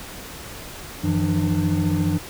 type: tone cluster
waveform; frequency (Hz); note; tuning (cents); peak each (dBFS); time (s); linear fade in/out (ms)
triangle; 93 / 159.3 / 173.6 / 299.8; F#2 / D#3 / F3 / D4; +9 / +41 / -10 / +36; -22; 1.03-2.19; 20
effects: pink hiss -37 dBFS RMS until 2.29 s